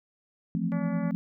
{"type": "chord", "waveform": "sine", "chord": "F major seventh", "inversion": "third", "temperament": "equal", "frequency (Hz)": [164.81, 174.61, 220, 261.6], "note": ["E3", "F3", "A3", "C4"], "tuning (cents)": [0, 0, 0, 0], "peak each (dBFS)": [-34, -29, -31, -34], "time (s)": [0.55, 1.15], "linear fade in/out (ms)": 0}
{"type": "harmonic tone", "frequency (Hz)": 286.1, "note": "D4", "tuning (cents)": -45, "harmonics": [2, 3, 4, 5, 6, 7, 8], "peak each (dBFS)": [-38, -45, -45, -48, -51, -49, -56], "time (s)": [0.72, 1.11], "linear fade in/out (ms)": 0}
{"effects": []}